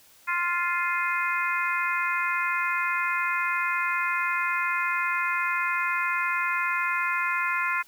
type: harmonic tone with a mistuned harmonic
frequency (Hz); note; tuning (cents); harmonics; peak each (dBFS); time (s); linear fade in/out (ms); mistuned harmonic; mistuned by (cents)
349.2; F4; 0; 3 / 4 / 5 / 6 / 7; -29 / -29 / -32 / -30 / -32; 0.27-7.83; 20; 7; +31
effects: white hiss -56 dBFS RMS until 7.87 s